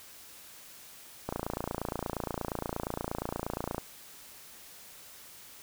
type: click train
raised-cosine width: 1 ms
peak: -18 dBFS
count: 72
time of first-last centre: 1.29-3.781 s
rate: 28.5 Hz
effects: white hiss -51 dBFS RMS until 5.62 s